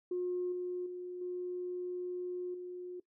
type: tone with level steps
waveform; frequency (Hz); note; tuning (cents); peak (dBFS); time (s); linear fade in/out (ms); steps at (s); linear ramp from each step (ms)
sine; 359.4; F4; +50; -31 / -34 / -39 / -35 / -40; 0.11-3; 5; 0.52 / 0.86 / 1.21 / 2.54; 5
effects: noise-tail reverb RT60 0.1 s tail -19 dB re dry + tanh soft clip ceiling -27 dBFS